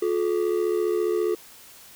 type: ring-modulated tone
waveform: triangle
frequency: 393.4 Hz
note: G4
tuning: 6 cents sharp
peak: -16 dBFS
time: 0.02-1.35 s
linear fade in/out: 5 ms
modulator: 37.4 Hz
effects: white hiss -48 dBFS RMS until 1.95 s